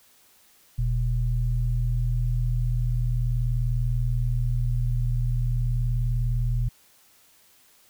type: tone pair together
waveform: sine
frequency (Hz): 40.25 / 120.6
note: E1 / B2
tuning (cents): -41 / -41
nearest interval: octave + perfect fifth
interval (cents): 1900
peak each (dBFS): -24 / -24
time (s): 0.78-6.69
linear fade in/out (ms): 10
effects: white hiss -58 dBFS RMS until 7.89 s